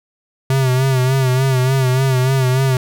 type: tone with vibrato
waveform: square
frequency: 130.81 Hz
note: C3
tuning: in tune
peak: -13 dBFS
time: 0.5-2.77 s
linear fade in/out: 2 ms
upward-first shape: sine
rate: 3.4 Hz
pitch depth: 57 cents each way
effects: none